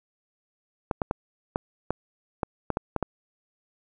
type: clicks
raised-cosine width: 1 ms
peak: -11 dBFS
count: 10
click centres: 0.912 / 1.018 / 1.111 / 1.559 / 1.906 / 2.432 / 2.703 / 2.771 / 2.963 / 3.027 s
effects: none